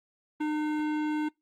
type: tone with hard clipping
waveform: sine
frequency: 303.8 Hz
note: D#4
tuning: 41 cents flat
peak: -29 dBFS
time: 0.4-1.29 s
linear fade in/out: 10 ms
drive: 15 dB
effects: noise-tail reverb RT60 0.2 s tail -25 dB re dry + Opus 24 kbps